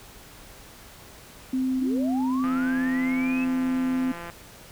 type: tone with pitch glide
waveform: sine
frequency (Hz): 259.6 to 258.1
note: C4 to C4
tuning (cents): -13 to -23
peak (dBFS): -22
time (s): 1.53-4.12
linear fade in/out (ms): 5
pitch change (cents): -10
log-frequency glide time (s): 1.81-3.08
type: linear sweep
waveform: sine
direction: up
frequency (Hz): 246.9 to 2635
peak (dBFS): -32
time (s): 1.79-3.45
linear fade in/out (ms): 10
type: click train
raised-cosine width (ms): 0.5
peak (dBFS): -23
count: 319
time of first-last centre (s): 2.44-4.3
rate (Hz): 171
effects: pink hiss -47 dBFS RMS until 4.71 s